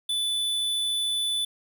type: tone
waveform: square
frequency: 3487 Hz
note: A7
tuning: 16 cents flat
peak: -25 dBFS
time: 0.09-1.45 s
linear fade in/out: 5 ms
effects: none